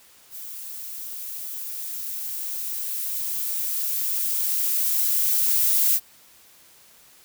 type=noise with level ramp; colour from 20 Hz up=violet; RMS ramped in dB=-37 to -19 dBFS; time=0.3-6 s; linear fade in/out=50 ms; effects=white hiss -53 dBFS RMS until 7.24 s